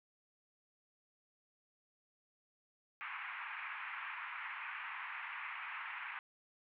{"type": "band-pass noise", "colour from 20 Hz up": "white", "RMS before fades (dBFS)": -45, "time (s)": [3.01, 6.19], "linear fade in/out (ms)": 0, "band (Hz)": [900, 2500], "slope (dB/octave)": 48, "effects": []}